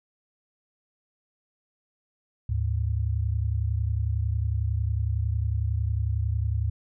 sine tone pair together, 74.81 / 105.8 Hz, D2 / G#2, +33 / +33 cents, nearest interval tritone, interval 600 cents, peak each -26 dBFS, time 2.49-6.7 s, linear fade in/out 5 ms, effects none

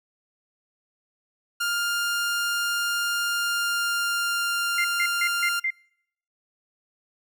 sawtooth tone with pitch glide, 1404 to 1395.9 Hz, F6 to F6, +9 to -1 cents, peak -20 dBFS, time 1.6-5.6 s, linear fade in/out 10 ms, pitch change -10 cents, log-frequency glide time 3.26-4.49 s
sine tone bursts, 2093 Hz, C7, in tune, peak -22 dBFS, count 5, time 4.78-5.705 s, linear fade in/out 5 ms, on 65 ms, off 150 ms
effects noise-tail reverb RT60 0.7 s tail -26 dB re dry

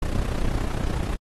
brown noise with amplitude modulation, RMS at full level -21 dBFS, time 0.02-1.16 s, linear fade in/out 5 ms, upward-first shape sine, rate 30.8 Hz, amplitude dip 70%, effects AAC 32 kbps

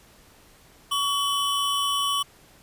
square tone pair together, 1129 / 3014 Hz, C#6 / F#7, +31 / +31 cents, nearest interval octave + perfect fourth, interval 1700 cents, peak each -26 / -26 dBFS, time 0.91-2.23 s, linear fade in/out 10 ms, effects pink hiss -54 dBFS RMS until 2.62 s + resampled to 32000 Hz

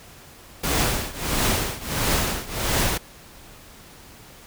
pink noise with tremolo, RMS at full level -20 dBFS, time 0.63-2.98 s, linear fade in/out 10 ms, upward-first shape triangle, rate 1.5 Hz, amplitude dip 90%, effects pink hiss -46 dBFS RMS until 4.46 s

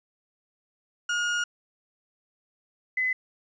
35% pulse / sine tone pair in turn, 1430 / 2022 Hz, F6 / B6, +41 / +40 cents, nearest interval tritone, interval 599 cents, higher second, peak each -23 dBFS, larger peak neither, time 1.09-1.44 / 2.97-3.13 s, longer first, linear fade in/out 5 ms, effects resampled to 16000 Hz + 10-bit

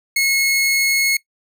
sawtooth tone, 2176 Hz, C#7, 33 cents flat, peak -11 dBFS, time 0.16-1.17 s, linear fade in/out 5 ms, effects noise-tail reverb RT60 0.1 s tail -20 dB re dry

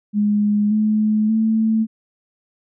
sine tone with pitch steps, 207.7 / 214.3 / 221.1 Hz, G#3 / A3 / A3, 0 / -45 / +9 cents, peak -14 dBFS, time 0.13-1.87 s, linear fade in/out 50 ms, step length 580 ms, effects none

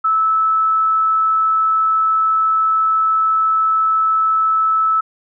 sine tone, 1307 Hz, E6, 15 cents flat, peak -12 dBFS, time 0.04-5.01 s, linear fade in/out 10 ms, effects none

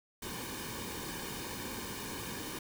pink noise with comb filter, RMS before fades -41 dBFS, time 0.22-2.59 s, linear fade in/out 5 ms, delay 1.5 ms, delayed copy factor -0.7, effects none

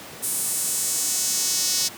sawtooth tone with high-pass filter sweep, 370 Hz, F#4, in tune, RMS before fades -24 dBFS, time 0.22-1.89 s, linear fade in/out 20 ms, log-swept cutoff 9500 to 5300 Hz, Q 2, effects pink hiss -39 dBFS RMS until 1.97 s + high-pass 150 Hz 12 dB/octave

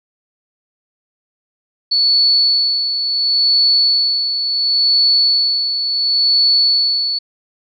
sine tone with tremolo, 4435 Hz, C#8, in tune, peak -9 dBFS, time 1.91-7.19 s, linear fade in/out 10 ms, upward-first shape sine, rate 0.71 Hz, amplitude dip 55%, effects none

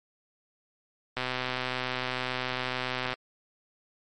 click train, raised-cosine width 0.3 ms, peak -14 dBFS, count 251, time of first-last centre 1.17-3.139 s, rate 127 Hz, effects MP3 64 kbps

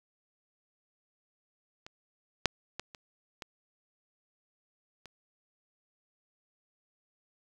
clicks, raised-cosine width 0.2 ms, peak -28 / -6 / -19 / -29 / -23 / -30 dBFS, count 6, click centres 1.865 / 2.457 / 2.796 / 2.948 / 3.422 / 5.057 s, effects 8-bit

